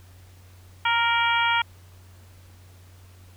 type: harmonic tone with a mistuned harmonic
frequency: 466.2 Hz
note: A#4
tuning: in tune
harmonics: 2 / 3 / 4 / 5 / 6 / 7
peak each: -23 / -25 / -30 / -26 / -32 / -29 dBFS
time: 0.85-1.62 s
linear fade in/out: 5 ms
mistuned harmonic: 6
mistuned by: +30 cents
effects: added 91 Hz sine -47 dBFS peak until 3.36 s + pink hiss -56 dBFS RMS until 3.36 s

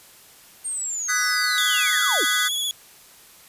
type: linear sweep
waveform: sine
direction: down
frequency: 8770 to 220 Hz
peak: -25 dBFS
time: 0.64-2.25 s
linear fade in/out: 20 ms
type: chord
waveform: square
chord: G# minor seventh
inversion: second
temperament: just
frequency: 1245.9 / 1495.1 / 1661.2 / 1993.5 Hz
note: D#6 / F#6 / G#6 / B6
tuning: +2 / +18 / 0 / +16 cents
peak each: -29 / -25 / -30 / -27 dBFS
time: 1.08-2.49 s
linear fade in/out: 20 ms
type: tone with vibrato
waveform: sawtooth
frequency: 3387 Hz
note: G#7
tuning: 33 cents sharp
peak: -20 dBFS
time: 1.58-2.71 s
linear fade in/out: 0 ms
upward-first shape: triangle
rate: 16 Hz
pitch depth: 45 cents each way
effects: white hiss -49 dBFS RMS until 3.48 s + resampled to 32000 Hz

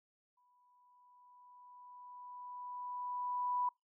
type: tone with exponential growth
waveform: sine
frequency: 987.8 Hz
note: B5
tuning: in tune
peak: -31 dBFS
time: 0.37-3.69 s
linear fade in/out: 5 ms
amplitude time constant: 720 ms
effects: noise-tail reverb RT60 0.2 s tail -25 dB re dry

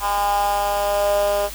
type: tone with high-pass filter sweep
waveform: 10% pulse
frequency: 203.2 Hz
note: G#3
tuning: 38 cents flat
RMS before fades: -20 dBFS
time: 0-1.5 s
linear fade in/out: 50 ms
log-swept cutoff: 920 to 530 Hz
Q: 5.6
effects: added 50 Hz sine -35 dBFS peak until 1.54 s + white hiss -35 dBFS RMS until 1.54 s

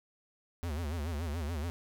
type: tone with vibrato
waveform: square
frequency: 79 Hz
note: D#2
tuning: 27 cents sharp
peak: -34 dBFS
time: 0.63-1.7 s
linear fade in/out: 0 ms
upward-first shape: sine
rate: 7 Hz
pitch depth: 180 cents each way
effects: none

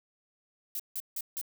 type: noise bursts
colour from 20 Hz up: violet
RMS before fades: -35 dBFS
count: 4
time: 0.75-1.414 s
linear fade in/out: 2 ms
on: 46 ms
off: 160 ms
effects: none

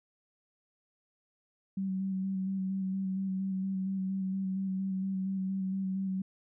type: tone with vibrato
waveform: sine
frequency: 190.9 Hz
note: G3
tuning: 46 cents flat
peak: -30 dBFS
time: 1.77-6.22 s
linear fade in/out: 5 ms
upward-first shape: square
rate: 4.3 Hz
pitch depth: 18 cents each way
effects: none

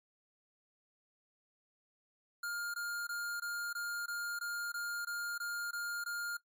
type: tone bursts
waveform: square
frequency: 1410 Hz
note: F6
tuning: 16 cents sharp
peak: -37 dBFS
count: 12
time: 2.43-6.37 s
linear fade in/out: 5 ms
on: 310 ms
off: 20 ms
effects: noise-tail reverb RT60 0.1 s tail -18 dB re dry + MP3 96 kbps

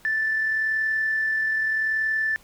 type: tone with amplitude modulation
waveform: sine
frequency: 1760 Hz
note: A6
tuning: in tune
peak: -19 dBFS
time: 0.05-2.36 s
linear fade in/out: 0 ms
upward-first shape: sine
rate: 40.8 Hz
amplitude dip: 30%
effects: tanh soft clip ceiling -15 dBFS + pink hiss -54 dBFS RMS until 2.43 s

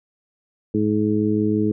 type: harmonic tone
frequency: 106.1 Hz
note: G#2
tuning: 38 cents sharp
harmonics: 1 / 2 / 3 / 4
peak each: -26 / -21 / -21 / -24 dBFS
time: 0.74-1.72 s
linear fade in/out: 5 ms
effects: none

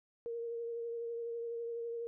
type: tone with vibrato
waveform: sine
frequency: 466.2 Hz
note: A#4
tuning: in tune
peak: -37 dBFS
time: 0.26-2.07 s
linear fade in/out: 0 ms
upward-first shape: triangle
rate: 12 Hz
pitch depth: 23 cents each way
effects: none

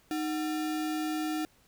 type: tone with sample-and-hold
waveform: sine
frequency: 310 Hz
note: D#4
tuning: 6 cents flat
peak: -29 dBFS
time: 0.11-1.45 s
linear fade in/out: 0 ms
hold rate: 1050 Hz
effects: pink hiss -64 dBFS RMS until 1.67 s

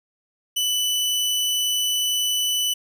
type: tone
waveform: sawtooth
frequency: 2983 Hz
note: F#7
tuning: 13 cents sharp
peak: -17 dBFS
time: 0.56-2.74 s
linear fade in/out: 10 ms
effects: none

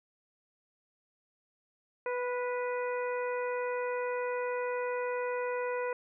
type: harmonic tone with a mistuned harmonic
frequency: 493.9 Hz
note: B4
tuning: in tune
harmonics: 1 / 2 / 3 / 4 / 5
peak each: -32 / -38 / -42 / -44 / -46 dBFS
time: 2.06-5.93 s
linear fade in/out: 2 ms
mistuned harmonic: 3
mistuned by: -18 cents
effects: none

